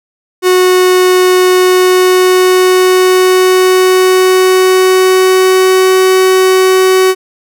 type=tone with pitch glide; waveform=45% pulse; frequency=367.2 to 374.9 Hz; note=F#4 to F#4; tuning=-13 to +23 cents; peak=-5 dBFS; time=0.42-7.15 s; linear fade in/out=50 ms; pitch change=+36 cents; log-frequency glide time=1.53-5.91 s; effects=none